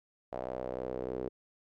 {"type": "tone with band-pass filter sweep", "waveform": "sawtooth", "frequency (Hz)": 63.3, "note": "B1", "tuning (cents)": 43, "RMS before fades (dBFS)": -38, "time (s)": [0.32, 1.29], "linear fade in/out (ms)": 10, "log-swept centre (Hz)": [640, 410], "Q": 3.5, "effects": []}